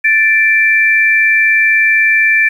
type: tone pair together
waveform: sine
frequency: 1760 / 2348 Hz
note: A6 / D7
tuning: 0 / -1 cents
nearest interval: perfect fourth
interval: 499 cents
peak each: -10 dBFS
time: 0.04-2.49 s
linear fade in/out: 10 ms
effects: 7-bit